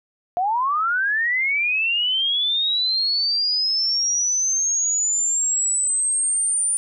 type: linear sweep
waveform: sine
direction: up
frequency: 690 to 9290 Hz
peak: -18 dBFS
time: 0.37-6.77 s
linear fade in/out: 0 ms
effects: none